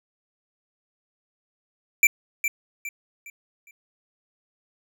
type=tone with echo; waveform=square; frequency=2344 Hz; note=D7; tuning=4 cents flat; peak=-13 dBFS; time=2.03-2.07 s; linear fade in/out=2 ms; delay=410 ms; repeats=4; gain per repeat=-9 dB; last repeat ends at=3.71 s; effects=none